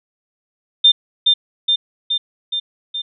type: tone with echo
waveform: sine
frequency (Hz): 3600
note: A7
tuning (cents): +39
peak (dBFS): -6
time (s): 0.84-0.92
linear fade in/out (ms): 10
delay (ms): 420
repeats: 5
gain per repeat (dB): -3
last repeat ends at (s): 3.02
effects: none